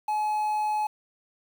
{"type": "tone with quantisation", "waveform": "triangle", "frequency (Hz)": 850, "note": "G#5", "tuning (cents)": 40, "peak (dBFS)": -22, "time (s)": [0.08, 0.87], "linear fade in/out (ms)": 5, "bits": 8, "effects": []}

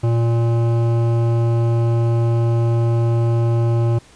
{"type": "tone with hard clipping", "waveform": "sine", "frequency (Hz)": 116.54, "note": "A#2", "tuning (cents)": 0, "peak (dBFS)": -16, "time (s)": [0.03, 3.99], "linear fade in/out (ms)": 10, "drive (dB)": 14, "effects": ["pink hiss -48 dBFS RMS until 4.15 s", "resampled to 22050 Hz"]}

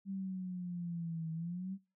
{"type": "exponential two-way sweep", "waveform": "sine", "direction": "down then up", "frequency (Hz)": [196, 160.3, 196], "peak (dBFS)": -37, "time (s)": [0.05, 1.78], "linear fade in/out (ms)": 50, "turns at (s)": 1.32, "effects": ["noise-tail reverb RT60 0.3 s tail -22 dB re dry"]}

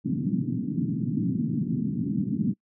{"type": "band-pass noise", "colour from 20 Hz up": "white", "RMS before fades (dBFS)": -27, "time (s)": [0.04, 2.54], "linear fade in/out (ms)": 20, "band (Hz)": [120, 280], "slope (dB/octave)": 48, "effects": ["noise-tail reverb RT60 0.1 s tail -25 dB re dry"]}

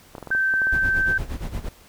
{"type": "clicks", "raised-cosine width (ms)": 1, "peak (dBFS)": -21, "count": 9, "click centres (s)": [0.152, 0.182, 0.227, 0.273, 0.305, 0.35, 0.539, 0.618, 0.67]}
{"type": "tone", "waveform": "sine", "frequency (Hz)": 1553, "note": "G6", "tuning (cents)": -17, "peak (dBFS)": -18, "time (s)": [0.31, 1.18], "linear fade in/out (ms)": 5}
{"type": "noise with tremolo", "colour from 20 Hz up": "brown", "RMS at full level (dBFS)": -26, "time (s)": [0.72, 1.69], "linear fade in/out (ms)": 5, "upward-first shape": "sine", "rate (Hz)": 8.6, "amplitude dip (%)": 80}
{"effects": ["pink hiss -51 dBFS RMS until 1.88 s"]}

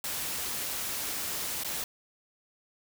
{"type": "noise with dropouts", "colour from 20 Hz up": "white", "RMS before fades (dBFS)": -34, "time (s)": [0.04, 1.84], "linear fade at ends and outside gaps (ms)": 2, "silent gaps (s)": [1.636, 1.646], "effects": []}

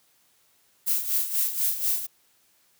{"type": "noise with tremolo", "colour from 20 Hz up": "violet", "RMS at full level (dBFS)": -23, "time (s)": [0.86, 2.07], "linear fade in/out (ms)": 20, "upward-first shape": "sine", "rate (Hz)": 4.1, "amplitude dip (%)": 70, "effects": ["white hiss -64 dBFS RMS until 2.79 s", "high-pass 60 Hz 12 dB/octave"]}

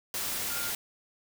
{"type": "tone in noise", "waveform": "sine", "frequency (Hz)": 1409, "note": "F6", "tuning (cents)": 15, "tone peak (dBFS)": -39, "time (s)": [0.5, 0.7], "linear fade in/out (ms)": 2, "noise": "white", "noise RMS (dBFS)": -33, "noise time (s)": [0.14, 0.75], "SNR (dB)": -9, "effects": []}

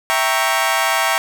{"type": "chord", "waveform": "20% pulse", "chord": "E diminished seventh", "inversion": "none", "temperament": "equal", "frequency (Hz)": [659.3, 784, 932.3, 1108.7], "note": ["E5", "G5", "Bb5", "Db6"], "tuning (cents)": [0, 0, 0, 0], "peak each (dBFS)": -16, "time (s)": [0.1, 1.18], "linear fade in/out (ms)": 0, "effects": []}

